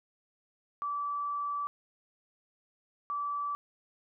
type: tone bursts at uneven times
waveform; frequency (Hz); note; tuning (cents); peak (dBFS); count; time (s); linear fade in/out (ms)
sine; 1157; D6; -26; -31; 2; 0.82-1.67 / 3.1-3.55; 0
effects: none